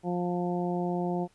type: harmonic tone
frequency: 176.7 Hz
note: F3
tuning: 21 cents sharp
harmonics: 1 / 2 / 3 / 4 / 5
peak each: -30 / -32 / -38 / -35 / -40 dBFS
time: 0.03-1.28 s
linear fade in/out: 50 ms
effects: pink hiss -66 dBFS RMS until 1.34 s + resampled to 24000 Hz